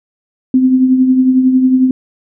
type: tone with tremolo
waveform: sine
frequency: 258.1 Hz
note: C4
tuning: 23 cents flat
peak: -4 dBFS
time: 0.54-1.91 s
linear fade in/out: 2 ms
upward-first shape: triangle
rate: 11 Hz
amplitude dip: 55%
effects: none